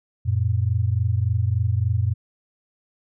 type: tone pair together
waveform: sine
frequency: 91.42 / 114.9 Hz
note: F#2 / A#2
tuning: -20 / -25 cents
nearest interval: major third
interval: 395 cents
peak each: -21 dBFS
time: 0.25-2.14 s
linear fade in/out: 20 ms
effects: none

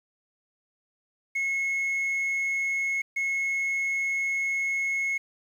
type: tone bursts at uneven times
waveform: sine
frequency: 2178 Hz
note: C#7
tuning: 31 cents flat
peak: -22 dBFS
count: 2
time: 1.35-3.02 / 3.16-5.18 s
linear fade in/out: 10 ms
effects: tanh soft clip ceiling -24 dBFS + 9-bit

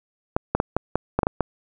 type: clicks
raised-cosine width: 1 ms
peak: -5 dBFS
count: 9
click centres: 0.365 / 0.55 / 0.601 / 0.766 / 0.956 / 1.19 / 1.232 / 1.269 / 1.407 s
effects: none

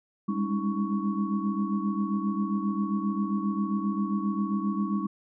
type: tone cluster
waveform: sine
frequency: 200.3 / 207.8 / 278.6 / 317.3 / 1115 Hz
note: G3 / G#3 / C#4 / D#4 / C#6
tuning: +38 / +1 / +9 / +34 / +10 cents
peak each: -28 / -31 / -37 / -34 / -36 dBFS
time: 0.28-5.07 s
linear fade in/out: 10 ms
effects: none

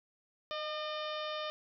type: harmonic tone with a mistuned harmonic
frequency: 606 Hz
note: D#5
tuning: 46 cents flat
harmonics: 1 / 2 / 3 / 4 / 5 / 6 / 7 / 8 / 9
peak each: -39 / -41 / -48 / -49 / -46 / -45 / -55 / -53 / -57 dBFS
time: 0.51-1.5 s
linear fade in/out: 0 ms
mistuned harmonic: 1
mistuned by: +22 cents
effects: none

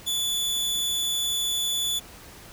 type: tone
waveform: sawtooth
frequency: 3462 Hz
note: A7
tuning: 29 cents flat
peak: -21 dBFS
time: 0.06-2 s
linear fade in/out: 20 ms
effects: pink hiss -46 dBFS RMS until 2.52 s

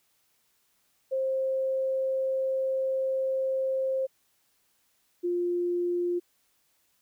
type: tone pair in turn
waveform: sine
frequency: 529 / 351.2 Hz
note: C5 / F4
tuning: +19 / +10 cents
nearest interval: perfect fifth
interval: 709 cents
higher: first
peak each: -25 / -25 dBFS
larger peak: neither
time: 1.11-4.07 / 5.23-6.2 s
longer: first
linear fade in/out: 20 ms
effects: white hiss -70 dBFS RMS until 7.01 s

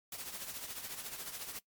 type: noise with tremolo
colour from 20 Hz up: white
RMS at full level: -41 dBFS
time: 0.12-1.59 s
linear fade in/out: 2 ms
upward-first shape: triangle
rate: 14 Hz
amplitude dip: 65%
effects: noise-tail reverb RT60 0.1 s tail -20 dB re dry + MP3 96 kbps

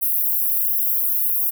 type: high-pass noise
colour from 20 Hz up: pink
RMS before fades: -20 dBFS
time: 0.01-1.51 s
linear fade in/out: 20 ms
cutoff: 12000 Hz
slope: 48 dB/octave
effects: none

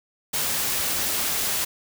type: noise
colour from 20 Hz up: white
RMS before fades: -25 dBFS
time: 0.33-1.65 s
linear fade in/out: 10 ms
effects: none

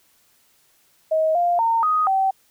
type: tone with pitch steps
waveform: sine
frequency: 633 / 699 / 914 / 1249 / 770 Hz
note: D#5 / F5 / A#5 / D#6 / G5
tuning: +30 / +1 / -34 / +6 / -31 cents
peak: -16 dBFS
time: 1.11-2.31 s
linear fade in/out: 10 ms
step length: 240 ms
effects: white hiss -60 dBFS RMS until 2.5 s

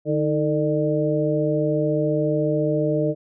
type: harmonic tone with a mistuned harmonic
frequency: 150 Hz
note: D3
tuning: 37 cents sharp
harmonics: 1 / 2 / 3 / 4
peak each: -24 / -24 / -24 / -24 dBFS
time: 0.05-3.15 s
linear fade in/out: 50 ms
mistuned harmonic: 2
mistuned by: +80 cents
effects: none

